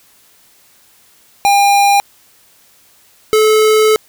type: tone pair in turn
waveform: square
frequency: 804 / 432.8 Hz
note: G5 / A4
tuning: +44 / -29 cents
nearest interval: major seventh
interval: 1073 cents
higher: first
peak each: -8 dBFS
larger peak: neither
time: 1.45-2 / 3.33-3.96 s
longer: second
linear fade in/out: 0 ms
effects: white hiss -49 dBFS RMS until 4.08 s